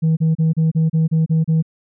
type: tone bursts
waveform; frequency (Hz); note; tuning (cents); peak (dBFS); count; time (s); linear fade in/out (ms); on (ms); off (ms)
sine; 160.4; E3; -47; -10; 9; 0.02-1.626; 20; 150; 32
effects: tanh soft clip ceiling -11 dBFS